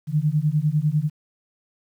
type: beating tone pair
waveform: sine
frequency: 146.6 / 156.6 Hz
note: D3 / D#3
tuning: -3 / +11 cents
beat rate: 10 Hz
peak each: -21 dBFS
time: 0.07-1.1 s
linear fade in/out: 50 ms
effects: 9-bit